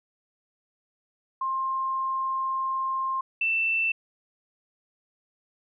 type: tone pair in turn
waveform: sine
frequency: 1059 / 2669 Hz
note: C6 / E7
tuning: +21 / +21 cents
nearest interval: octave + major third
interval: 1600 cents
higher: second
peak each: -25 / -22 dBFS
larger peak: second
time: 1.41-3.21 / 3.41-3.92 s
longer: first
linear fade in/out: 5 ms
effects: none